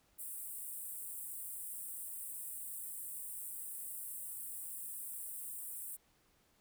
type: high-pass noise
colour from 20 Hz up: pink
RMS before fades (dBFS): -45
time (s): 0.18-5.97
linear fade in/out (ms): 20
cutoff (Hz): 8100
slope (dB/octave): 96
effects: pink hiss -72 dBFS RMS until 6.6 s